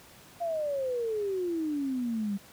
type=exponential sweep; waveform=sine; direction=down; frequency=698.5 to 194.8 Hz; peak=-28 dBFS; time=0.4-2.38 s; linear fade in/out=20 ms; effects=pink hiss -53 dBFS RMS until 2.52 s + high-pass 80 Hz 12 dB/octave